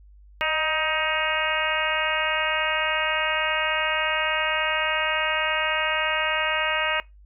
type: harmonic tone with a mistuned harmonic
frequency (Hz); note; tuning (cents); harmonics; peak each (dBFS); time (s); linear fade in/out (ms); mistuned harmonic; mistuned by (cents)
314.5; D#4; +19; 2 / 3 / 4 / 5 / 6 / 7 / 8 / 9; -30 / -30 / -30 / -30 / -30 / -30 / -30 / -30; 0.41-7; 0; 2; -34
effects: noise-tail reverb RT60 0.2 s tail -22 dB re dry + added 50 Hz sine -47 dBFS peak until 7.25 s